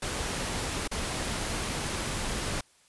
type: noise with dropouts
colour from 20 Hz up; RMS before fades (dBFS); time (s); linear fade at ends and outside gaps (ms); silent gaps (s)
pink; -32; 0.02-2.61; 5; 0.877-0.913
effects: white hiss -62 dBFS RMS until 2.88 s + resampled to 24000 Hz